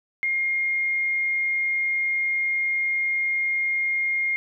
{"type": "tone", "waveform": "sine", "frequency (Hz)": 2130, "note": "C7", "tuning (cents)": 30, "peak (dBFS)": -21, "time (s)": [0.23, 4.36], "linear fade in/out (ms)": 0, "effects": []}